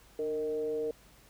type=tone with frequency modulation; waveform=sine; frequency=460.8 Hz; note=A#4; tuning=20 cents flat; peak=-30 dBFS; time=0.19-0.91 s; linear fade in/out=2 ms; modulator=162 Hz; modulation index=0.49; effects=added 50 Hz sine -62 dBFS peak until 1.29 s + pink hiss -60 dBFS RMS until 1.29 s

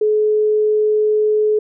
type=tone; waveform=sine; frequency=426.5 Hz; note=G#4; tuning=46 cents sharp; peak=-12 dBFS; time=0.01-1.59 s; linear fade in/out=5 ms; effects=none

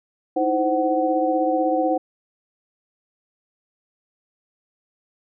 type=tone cluster; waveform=sine; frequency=313.4 / 329.4 / 521 / 748 Hz; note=D#4 / E4 / C5 / F#5; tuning=+13 / -1 / -7 / +19 cents; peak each=-23 / -29 / -22 / -22 dBFS; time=0.36-1.98 s; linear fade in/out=10 ms; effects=none

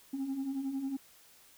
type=beating tone pair; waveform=sine; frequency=261.6 / 272.6 Hz; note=C4 / C#4; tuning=0 / -29 cents; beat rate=11 Hz; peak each=-39 / -32 dBFS; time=0.13-0.97 s; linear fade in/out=10 ms; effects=tanh soft clip ceiling -30 dBFS + white hiss -60 dBFS RMS until 1.57 s

